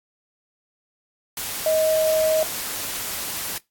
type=tone in noise; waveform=sine; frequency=630 Hz; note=D#5; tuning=21 cents sharp; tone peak=-17 dBFS; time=1.66-2.43 s; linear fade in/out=2 ms; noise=white; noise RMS=-29 dBFS; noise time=1.37-3.58 s; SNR=+9 dB; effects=noise-tail reverb RT60 0.2 s tail -22 dB re dry + AAC 64 kbps